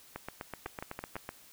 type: two click trains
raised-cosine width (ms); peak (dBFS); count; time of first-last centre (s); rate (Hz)
0.5; -23 / -23; 10 / 4; 0.16-1.291 / 0.66-1.156; 7.96 / 6.05
effects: white hiss -57 dBFS RMS until 1.52 s